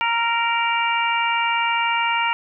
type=harmonic tone with a mistuned harmonic; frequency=466.2 Hz; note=A#4; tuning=in tune; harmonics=2 / 3 / 4 / 5 / 6; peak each=-21 / -26 / -30 / -24 / -26 dBFS; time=0.01-2.33 s; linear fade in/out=0 ms; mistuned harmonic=3; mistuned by=-21 cents; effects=none

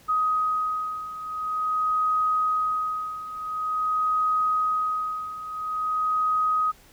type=beating tone pair; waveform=sine; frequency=1256 / 1256.47 Hz; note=D#6 / D#6; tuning=+16 / +17 cents; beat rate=0.47 Hz; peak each=-28 / -24 dBFS; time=0.08-6.72 s; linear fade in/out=20 ms; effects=pink hiss -54 dBFS RMS until 6.92 s

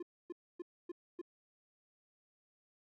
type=tone bursts; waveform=triangle; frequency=349.2 Hz; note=F4; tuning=in tune; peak=-38 dBFS; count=5; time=0-1.215 s; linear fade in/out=5 ms; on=27 ms; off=270 ms; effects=none

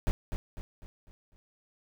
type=noise with echo; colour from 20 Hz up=brown; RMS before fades=-25 dBFS; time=0.07-0.11 s; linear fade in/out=0 ms; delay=250 ms; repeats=5; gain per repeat=-7 dB; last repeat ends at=1.36 s; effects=none

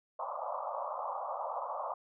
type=band-pass noise; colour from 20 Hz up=white; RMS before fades=-38 dBFS; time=0.19-1.94 s; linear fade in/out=5 ms; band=530 to 1200 Hz; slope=96 dB/octave; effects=none

